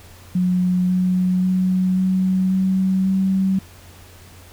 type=tone with pitch steps; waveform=sine; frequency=181.3 / 183.19 / 185.11 / 187.04 / 189 / 190.97 Hz; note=F#3 / F#3 / F#3 / F#3 / F#3 / G3; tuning=-35 / -17 / +1 / +19 / +37 / -45 cents; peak=-15 dBFS; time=0.35-3.59 s; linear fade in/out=5 ms; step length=540 ms; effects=added 89 Hz sine -44 dBFS peak until 4.52 s + pink hiss -46 dBFS RMS until 4.52 s